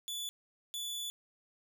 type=tone bursts at uneven times; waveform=sawtooth; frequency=3460 Hz; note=A7; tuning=30 cents flat; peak=-34 dBFS; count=2; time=0.08-0.29 / 0.74-1.1 s; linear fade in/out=0 ms; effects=none